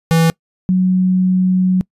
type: tone pair in turn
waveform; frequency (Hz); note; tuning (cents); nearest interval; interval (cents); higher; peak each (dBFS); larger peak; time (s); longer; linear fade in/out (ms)
square / sine; 164.1 / 184.78; E3 / F#3; -8 / -2; major second; 206; second; -10; neither; 0.11-0.3 / 0.69-1.81; second; 0
effects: noise-tail reverb RT60 0.1 s tail -24 dB re dry + resampled to 32000 Hz